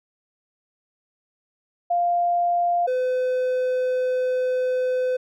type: tone pair in turn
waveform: sine / triangle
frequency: 698 / 507.5 Hz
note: F5 / B4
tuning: -1 / +47 cents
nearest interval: tritone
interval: 552 cents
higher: first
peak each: -18 dBFS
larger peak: neither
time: 1.9-2.87 / 2.87-5.17 s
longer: second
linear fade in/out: 10 ms
effects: none

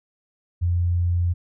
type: tone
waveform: sine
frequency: 87.31 Hz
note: F2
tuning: in tune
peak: -18 dBFS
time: 0.61-1.34 s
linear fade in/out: 20 ms
effects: none

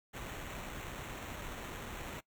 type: noise with sample-and-hold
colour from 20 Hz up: pink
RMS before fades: -44 dBFS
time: 0.13-2.21 s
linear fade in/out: 20 ms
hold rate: 4900 Hz
effects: noise-tail reverb RT60 0.1 s tail -20 dB re dry

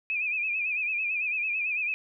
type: tone with vibrato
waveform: sine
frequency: 2489 Hz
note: D#7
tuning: in tune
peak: -26 dBFS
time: 0.1-1.94 s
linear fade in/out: 0 ms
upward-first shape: sine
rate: 9 Hz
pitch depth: 83 cents each way
effects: none

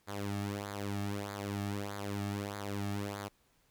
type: tone with flanger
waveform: sawtooth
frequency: 101.1 Hz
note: G#2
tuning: 46 cents flat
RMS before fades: -38 dBFS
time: 0.07-3.29 s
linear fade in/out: 20 ms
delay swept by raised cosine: 0.35 to 2.05 ms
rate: 1.6 Hz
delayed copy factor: -0.7
effects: pink hiss -71 dBFS RMS until 3.7 s

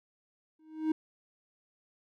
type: tone with exponential growth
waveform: triangle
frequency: 313.9 Hz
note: D#4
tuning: 15 cents sharp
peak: -21 dBFS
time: 0.59-0.92 s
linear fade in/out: 5 ms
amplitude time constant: 70 ms
effects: none

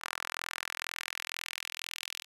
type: tone with high-pass filter sweep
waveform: sawtooth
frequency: 42.09 Hz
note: E1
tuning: 37 cents sharp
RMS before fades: -40 dBFS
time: 0-2.25 s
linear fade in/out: 50 ms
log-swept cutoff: 1300 to 3000 Hz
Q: 1.6
effects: resampled to 32000 Hz

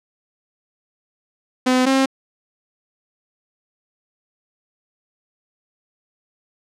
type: tone pair in turn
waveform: sawtooth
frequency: 254.8 / 267.2 Hz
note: C4 / C4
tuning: -46 / +36 cents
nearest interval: minor second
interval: 82 cents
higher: second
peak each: -10 dBFS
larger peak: neither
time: 1.66-1.86 / 1.86-2.06 s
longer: neither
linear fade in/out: 10 ms
effects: low-pass 8000 Hz 12 dB/octave

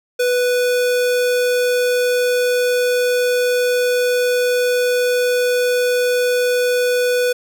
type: tone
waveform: square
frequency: 493.9 Hz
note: B4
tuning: in tune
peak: -15 dBFS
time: 0.19-7.33 s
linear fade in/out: 10 ms
effects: none

